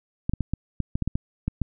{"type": "clicks", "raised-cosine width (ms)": 5, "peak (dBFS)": -12, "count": 11, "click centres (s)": [0.295, 0.336, 0.407, 0.536, 0.803, 0.955, 1.023, 1.076, 1.155, 1.48, 1.617], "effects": []}